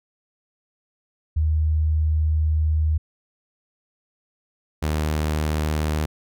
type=tone pair in turn; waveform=sine / sawtooth; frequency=77.78 / 76.71 Hz; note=D#2 / D#2; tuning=0 / -24 cents; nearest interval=unison; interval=24 cents; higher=first; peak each=-17 dBFS; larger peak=neither; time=1.36-2.98 / 4.82-6.06 s; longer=first; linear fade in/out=10 ms; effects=none